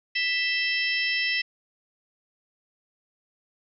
harmonic tone with a mistuned harmonic, 660 Hz, E5, 2 cents sharp, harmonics 3 / 4 / 5 / 6 / 7 / 8, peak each -27 / -28 / -32 / -36 / -41 / -31 dBFS, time 0.15-1.42 s, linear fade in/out 10 ms, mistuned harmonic 5, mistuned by -72 cents, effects none

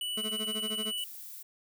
square tone, 2960 Hz, F#7, in tune, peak -33 dBFS, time 0.01-1.04 s, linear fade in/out 2 ms
25% pulse tone with tremolo, 216.2 Hz, A3, 30 cents flat, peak -30 dBFS, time 0.17-0.92 s, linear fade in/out 5 ms, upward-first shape sine, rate 13 Hz, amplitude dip 90%
violet noise, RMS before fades -45 dBFS, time 0.97-1.43 s, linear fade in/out 10 ms
effects none

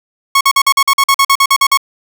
sawtooth tone bursts, 1100 Hz, C#6, 14 cents flat, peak -3 dBFS, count 14, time 0.35-1.774 s, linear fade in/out 5 ms, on 59 ms, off 46 ms, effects 7-bit

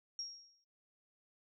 sine tone with exponential decay, 5588 Hz, F8, in tune, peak -37 dBFS, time 0.19-0.64 s, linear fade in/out 1 ms, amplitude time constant 96 ms, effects noise-tail reverb RT60 0.6 s tail -22 dB re dry

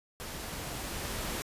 pink noise with level ramp, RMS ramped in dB -41 to -35 dBFS, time 0.2-1.42 s, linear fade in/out 0 ms, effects resampled to 32000 Hz

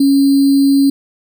sine tone with sample-and-hold, 276.6 Hz, C#4, 4 cents flat, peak -7 dBFS, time 0-0.9 s, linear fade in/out 5 ms, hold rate 4410 Hz, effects none

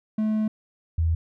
triangle / sine tone pair in turn, 216 / 81.83 Hz, A3 / E2, -32 / -12 cents, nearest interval octave + perfect fourth, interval 1680 cents, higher first, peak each -19 dBFS, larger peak neither, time 0.18-0.48 / 0.98-1.15 s, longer first, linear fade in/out 5 ms, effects none

